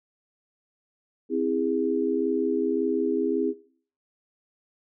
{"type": "chord", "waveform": "sine", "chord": "C augmented", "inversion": "none", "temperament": "just", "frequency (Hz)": [261.6, 327, 408.8], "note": ["C4", "E4", "G#4"], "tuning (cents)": [0, -14, -27], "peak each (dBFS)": -27, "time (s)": [1.29, 3.54], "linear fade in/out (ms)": 50, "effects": ["noise-tail reverb RT60 0.5 s tail -19 dB re dry"]}